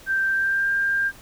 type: tone with pitch glide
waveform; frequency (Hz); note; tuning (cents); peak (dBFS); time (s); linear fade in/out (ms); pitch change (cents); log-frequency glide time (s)
sine; 1568 to 1596.3; G6 to G6; 0 to +31; -19; 0.06-1.12; 50; +31; 0.28-0.71
effects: pink hiss -47 dBFS RMS until 1.21 s